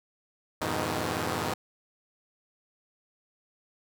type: chord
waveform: 5% pulse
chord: F half-diminished seventh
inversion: none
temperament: equal with one note detuned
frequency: 85.81 / 103.83 / 123.47 / 155.56 Hz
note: F2 / Ab2 / Cb3 / Eb3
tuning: -30 / 0 / 0 / 0 cents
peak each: -23 dBFS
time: 0.61-1.54 s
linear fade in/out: 5 ms
effects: none